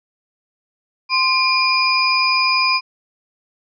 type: tone cluster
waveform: sine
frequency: 1041 / 2410 / 4956 Hz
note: C6 / D7 / D#8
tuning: -9 / +44 / -8 cents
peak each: -18 dBFS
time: 1.09-2.81 s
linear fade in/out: 50 ms
effects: none